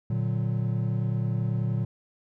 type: chord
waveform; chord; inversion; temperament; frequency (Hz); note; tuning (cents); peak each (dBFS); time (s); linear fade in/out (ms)
triangle; Bb augmented; none; equal; 116.54 / 146.83 / 185; Bb2 / D3 / F#3; 0 / 0 / 0; -24 / -29 / -30; 0.1-1.85; 5
effects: none